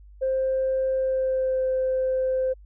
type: tone with pitch glide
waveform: sine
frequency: 526 to 519.4 Hz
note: C5 to C5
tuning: +9 to -13 cents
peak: -20 dBFS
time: 0.21-2.54 s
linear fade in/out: 20 ms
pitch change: -22 cents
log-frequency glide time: 0.92-1.64 s
effects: tanh soft clip ceiling -17 dBFS + added 50 Hz sine -45 dBFS peak until 2.65 s